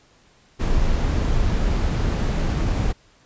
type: noise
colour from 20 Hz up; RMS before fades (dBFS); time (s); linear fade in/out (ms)
brown; -20; 0.59-2.93; 20
effects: pink hiss -56 dBFS RMS until 3.25 s + resampled to 16000 Hz